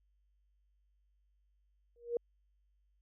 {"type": "tone with exponential growth", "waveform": "sine", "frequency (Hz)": 473.8, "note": "A#4", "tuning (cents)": 28, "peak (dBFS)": -27, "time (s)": [1.96, 2.17], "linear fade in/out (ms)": 2, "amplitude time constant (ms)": 45, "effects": ["added 50 Hz sine -70 dBFS peak until 3.01 s"]}